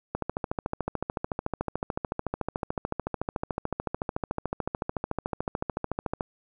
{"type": "click train", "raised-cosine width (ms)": 1, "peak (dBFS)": -14, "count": 84, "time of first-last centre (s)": [0.15, 6.208], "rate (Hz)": 13.7, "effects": []}